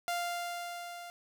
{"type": "tone with level ramp", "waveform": "sawtooth", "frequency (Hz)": 697, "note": "F5", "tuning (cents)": -4, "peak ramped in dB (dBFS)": [-27, -40], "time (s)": [0.08, 1.1], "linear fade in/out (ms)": 0, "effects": []}